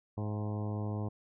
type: harmonic tone with a mistuned harmonic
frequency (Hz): 105.1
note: G#2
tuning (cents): +21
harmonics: 1 / 2 / 3 / 4 / 5 / 6 / 7 / 8 / 9 / 10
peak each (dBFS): -34 / -40 / -44 / -46 / -48 / -50 / -51 / -52 / -53 / -54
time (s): 0.17-1.09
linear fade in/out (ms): 10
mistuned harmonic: 6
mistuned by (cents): +39
effects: none